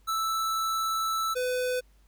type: tone pair in turn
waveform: square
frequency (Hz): 1318.5 / 501.8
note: E6 / B4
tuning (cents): 0 / +28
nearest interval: octave + perfect fourth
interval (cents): 1672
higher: first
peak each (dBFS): -27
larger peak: neither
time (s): 0.07-1.35 / 1.35-1.81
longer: first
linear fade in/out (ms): 20
effects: added 50 Hz sine -57 dBFS peak until 2.07 s + pink hiss -68 dBFS RMS until 2.07 s